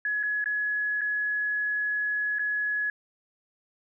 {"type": "tone with dropouts", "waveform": "sine", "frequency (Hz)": 1689, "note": "G#6", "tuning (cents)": 29, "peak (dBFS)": -25, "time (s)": [0.05, 2.9], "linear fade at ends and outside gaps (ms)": 2, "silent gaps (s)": [[0.23, 0.234], [0.442, 0.458], [1.01, 1.015], [2.386, 2.393]], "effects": []}